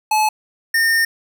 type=tone pair in turn; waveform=square; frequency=860 / 1822.3 Hz; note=A5 / A#6; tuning=-40 / -40 cents; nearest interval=octave + minor second; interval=1300 cents; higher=second; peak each=-14 dBFS; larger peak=neither; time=0.11-0.29 / 0.74-1.05 s; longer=second; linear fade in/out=5 ms; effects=none